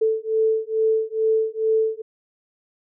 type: beating tone pair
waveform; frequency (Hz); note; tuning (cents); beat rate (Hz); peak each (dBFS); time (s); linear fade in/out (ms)
sine; 440 / 442.3; A4 / A4; 0 / +9; 2.3; -21; 0.01-2.02; 10
effects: none